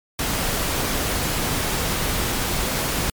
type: noise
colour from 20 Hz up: pink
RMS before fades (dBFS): -23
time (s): 0.19-3.1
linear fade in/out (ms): 2
effects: MP3 96 kbps